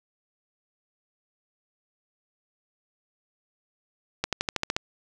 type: accelerating click train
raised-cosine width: 0.2 ms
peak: -8 dBFS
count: 8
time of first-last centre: 4.24-4.765 s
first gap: 87 ms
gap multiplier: 0.95
effects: none